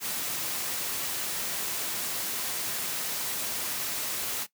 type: noise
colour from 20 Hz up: white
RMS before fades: -32 dBFS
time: 0-4.47 s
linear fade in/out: 50 ms
effects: noise-tail reverb RT60 0.1 s tail -17 dB re dry + high-pass 100 Hz 12 dB/octave

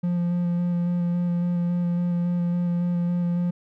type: tone with vibrato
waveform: triangle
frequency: 174.61 Hz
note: F3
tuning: in tune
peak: -19 dBFS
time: 0.03-3.51 s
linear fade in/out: 10 ms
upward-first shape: square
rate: 3.6 Hz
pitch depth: 11 cents each way
effects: none

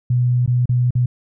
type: tone with dropouts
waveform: sine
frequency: 123.47 Hz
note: B2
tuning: in tune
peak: -13 dBFS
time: 0.1-1.06 s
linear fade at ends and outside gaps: 5 ms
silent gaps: 0.462-0.476 / 0.657-0.692 / 0.907-0.952 s
effects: none

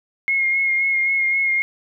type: tone with vibrato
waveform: sine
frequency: 2151 Hz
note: C7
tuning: 47 cents sharp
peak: -16 dBFS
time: 0.28-1.62 s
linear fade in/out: 0 ms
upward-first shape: sine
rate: 3.8 Hz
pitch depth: 23 cents each way
effects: none

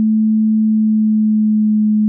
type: tone with pitch glide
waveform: sine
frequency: 217.7 to 213.3 Hz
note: A3 to G#3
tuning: -18 to +46 cents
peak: -10 dBFS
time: 0-2.08 s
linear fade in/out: 0 ms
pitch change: -36 cents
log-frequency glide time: 0.6-1.84 s
effects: none

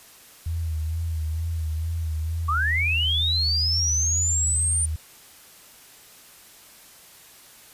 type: tone with vibrato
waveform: sine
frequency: 80.6 Hz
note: E2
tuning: 38 cents flat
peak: -24 dBFS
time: 0.46-4.96 s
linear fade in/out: 5 ms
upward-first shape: sine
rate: 2.2 Hz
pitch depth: 54 cents each way
type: linear sweep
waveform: sine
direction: up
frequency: 1109 to 9100 Hz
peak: -21 dBFS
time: 2.48-4.86 s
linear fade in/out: 10 ms
effects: white hiss -49 dBFS RMS until 7.73 s + resampled to 32000 Hz

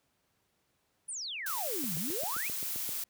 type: exponential two-way sweep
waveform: sine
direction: down then up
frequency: 10210 to 145.3 to 2724 Hz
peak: -36 dBFS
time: 1.08-2.49 s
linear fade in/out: 10 ms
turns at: 1.96 s
type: noise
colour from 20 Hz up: blue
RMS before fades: -36 dBFS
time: 1.46-3.04 s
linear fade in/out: 5 ms
type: click train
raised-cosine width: 2 ms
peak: -32 dBFS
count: 9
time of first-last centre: 1.84-2.891 s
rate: 7.61 Hz
effects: pink hiss -75 dBFS RMS until 3.09 s + high-pass 80 Hz 12 dB/octave

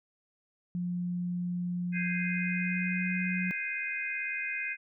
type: tone with pitch glide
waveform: sine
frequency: 177.1 to 182.29 Hz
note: F3 to F#3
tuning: +24 to -26 cents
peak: -30 dBFS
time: 0.75-3.51 s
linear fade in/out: 0 ms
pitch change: +50 cents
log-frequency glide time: 2.04-3.07 s
type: chord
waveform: sine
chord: Ab major seventh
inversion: third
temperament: equal with one note detuned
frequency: 1568 / 1645.9 / 2093 / 2489 Hz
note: G6 / Ab6 / C7 / Eb7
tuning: 0 / -16 / 0 / 0 cents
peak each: -41 / -40 / -36 / -35 dBFS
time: 1.92-4.77 s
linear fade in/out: 50 ms
effects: none

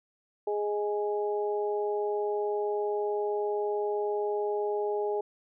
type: harmonic tone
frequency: 207.7 Hz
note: G#3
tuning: in tune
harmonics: 2 / 3 / 4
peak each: -28 / -37 / -35 dBFS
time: 0.47-5.21 s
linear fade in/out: 5 ms
effects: none

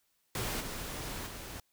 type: noise with level steps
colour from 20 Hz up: pink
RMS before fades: -35 / -40 / -44 dBFS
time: 0.35-1.6 s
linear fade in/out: 2 ms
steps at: 0.6 / 1.26 s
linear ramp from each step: 10 ms
effects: white hiss -75 dBFS RMS until 1.72 s

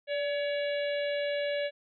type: harmonic tone with a mistuned harmonic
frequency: 565 Hz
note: C#5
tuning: 33 cents sharp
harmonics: 1 / 3 / 4 / 5 / 6 / 7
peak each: -29 / -39 / -41 / -43 / -45 / -46 dBFS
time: 0.07-1.71 s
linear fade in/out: 50 ms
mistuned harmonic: 1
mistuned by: +38 cents
effects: none

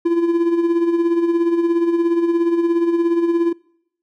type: tone with tremolo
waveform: triangle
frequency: 338.9 Hz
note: E4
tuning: 48 cents sharp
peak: -10 dBFS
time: 0.05-3.53 s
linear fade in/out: 10 ms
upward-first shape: sine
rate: 17 Hz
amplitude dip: 55%
effects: noise-tail reverb RT60 0.8 s tail -26 dB re dry

